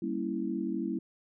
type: chord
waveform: sine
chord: G diminished seventh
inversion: none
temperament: equal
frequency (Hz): 196 / 233.1 / 277.2 / 329.6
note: G3 / Bb3 / Db4 / Fb4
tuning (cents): 0 / 0 / 0 / 0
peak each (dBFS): -36 / -36 / -37 / -34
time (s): 0.02-0.99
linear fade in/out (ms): 5
effects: none

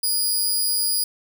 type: tone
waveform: 15% pulse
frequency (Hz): 4899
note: D#8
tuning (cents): -28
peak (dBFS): -13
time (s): 0.03-1.04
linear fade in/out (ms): 5
effects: none

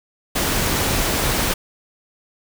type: noise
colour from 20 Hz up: pink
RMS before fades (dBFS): -20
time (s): 0.35-1.54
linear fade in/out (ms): 10
effects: none

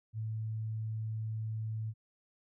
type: tone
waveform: sine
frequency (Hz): 110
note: A2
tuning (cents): 0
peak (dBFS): -34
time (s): 0.13-1.94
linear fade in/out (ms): 50
effects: none

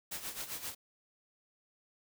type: noise with tremolo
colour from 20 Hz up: white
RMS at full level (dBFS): -39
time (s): 0.11-0.75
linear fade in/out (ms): 10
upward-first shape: sine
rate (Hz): 7.6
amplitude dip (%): 70
effects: none

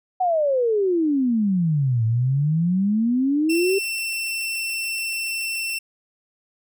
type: exponential two-way sweep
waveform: sine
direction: down then up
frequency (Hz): 756 to 110 to 399.6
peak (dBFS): -17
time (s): 0.2-3.79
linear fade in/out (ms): 10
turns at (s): 2.05
type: tone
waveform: sawtooth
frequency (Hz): 2693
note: E7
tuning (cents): +36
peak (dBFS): -21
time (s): 3.49-5.79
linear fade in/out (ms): 10
effects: none

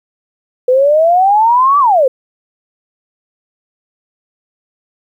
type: exponential two-way sweep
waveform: sine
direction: up then down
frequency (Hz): 495 to 1174.7 to 495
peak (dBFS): -6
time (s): 0.68-2.08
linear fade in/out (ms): 5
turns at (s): 1.79
effects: 8-bit

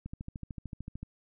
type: click train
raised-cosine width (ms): 5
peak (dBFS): -27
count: 14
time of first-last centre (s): 0.06-1.03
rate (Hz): 13.4
effects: none

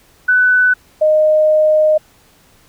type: tone pair in turn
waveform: sine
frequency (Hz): 1497 / 617.2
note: F#6 / D#5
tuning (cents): +20 / -14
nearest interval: octave + minor third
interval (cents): 1534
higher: first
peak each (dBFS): -8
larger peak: neither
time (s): 0.28-0.74 / 1.01-1.98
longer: second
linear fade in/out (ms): 10
effects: pink hiss -50 dBFS RMS until 2.68 s

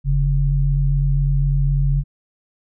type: tone pair together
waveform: sine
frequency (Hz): 44.1 / 140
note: F1 / C#3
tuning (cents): +18 / +18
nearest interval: octave + minor sixth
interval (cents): 2000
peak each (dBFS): -17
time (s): 0.04-2.04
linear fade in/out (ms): 50
effects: none

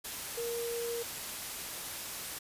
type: tone in noise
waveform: sine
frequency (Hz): 469.6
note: A#4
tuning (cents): +13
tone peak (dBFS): -34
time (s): 0.37-1.03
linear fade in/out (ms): 10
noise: white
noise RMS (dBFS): -40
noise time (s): 0.04-2.39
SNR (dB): +3
effects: resampled to 32000 Hz

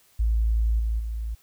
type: tone with level steps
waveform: sine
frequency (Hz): 55.6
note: A1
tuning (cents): +19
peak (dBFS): -19 / -22 / -27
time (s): 0.19-1.35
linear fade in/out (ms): 10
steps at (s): 0.79 / 0.99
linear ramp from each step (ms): 10
effects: white hiss -60 dBFS RMS until 1.42 s

